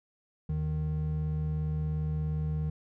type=tone pair together; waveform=triangle; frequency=77.1 / 154.2 Hz; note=D#2 / D#3; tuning=-15 / -15 cents; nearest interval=octave; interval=1200 cents; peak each=-31 / -28 dBFS; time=0.49-2.7 s; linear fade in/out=5 ms; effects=none